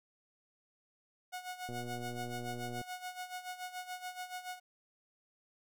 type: tone with tremolo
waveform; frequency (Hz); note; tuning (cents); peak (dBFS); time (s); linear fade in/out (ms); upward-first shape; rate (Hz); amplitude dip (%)
sawtooth; 730; F#5; -24; -35; 1.32-4.6; 20; sine; 7; 75
type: click train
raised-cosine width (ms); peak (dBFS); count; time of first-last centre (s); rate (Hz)
2; -32; 137; 1.69-2.814; 121
effects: none